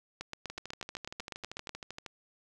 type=two click trains; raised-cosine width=0.2 ms; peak=-24 / -21 dBFS; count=21 / 13; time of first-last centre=0.5-2.062 / 0.21-1.693 s; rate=12.8 / 8.09 Hz; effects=none